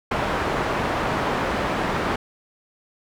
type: low-pass noise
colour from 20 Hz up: white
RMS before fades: -24 dBFS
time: 0.11-2.16 s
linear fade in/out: 5 ms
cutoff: 1200 Hz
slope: 12 dB/octave
effects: none